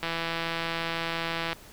click train, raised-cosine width 0.3 ms, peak -14 dBFS, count 250, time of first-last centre 0.03-1.53 s, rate 166 Hz, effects pink hiss -50 dBFS RMS until 1.72 s

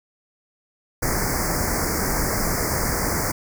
pink band-stop noise, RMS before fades -23 dBFS, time 1.02-3.32 s, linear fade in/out 10 ms, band 2200 to 4700 Hz, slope 96 dB/octave, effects none

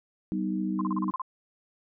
sine chord, G augmented, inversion none, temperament equal with one note detuned, 192.74 / 246.9 / 311.1 Hz, G3 / B3 / D#4, -29 / 0 / 0 cents, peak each -29 / -35 / -31 dBFS, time 0.32-1.11 s, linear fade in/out 0 ms
sine tone bursts, 1046.5 Hz, C6, in tune, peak -29 dBFS, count 8, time 0.79-1.218 s, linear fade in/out 2 ms, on 22 ms, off 36 ms
effects none

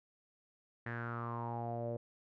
sawtooth tone with low-pass filter sweep, 117.7 Hz, A#2, 17 cents sharp, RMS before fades -40 dBFS, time 0.86-1.97 s, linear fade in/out 5 ms, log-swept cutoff 1800 to 530 Hz, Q 6.9, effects none

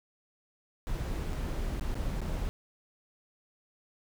brown noise with dropouts, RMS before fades -33 dBFS, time 0.87-2.49 s, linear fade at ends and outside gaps 0 ms, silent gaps 1.325-1.331 / 1.796-1.81 / 1.944-1.953 / 2.207-2.216 s, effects none

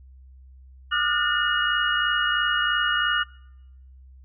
sine tone cluster, 1205 / 1388 / 1451 / 1804 / 2890 Hz, D6 / F6 / F#6 / A6 / F#7, +44 / -11 / -34 / +43 / -41 cents, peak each -28 / -29 / -24 / -30 / -26 dBFS, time 0.91-3.24 s, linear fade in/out 20 ms, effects noise-tail reverb RT60 0.9 s tail -25 dB re dry + added 65 Hz sine -45 dBFS peak until 4.24 s

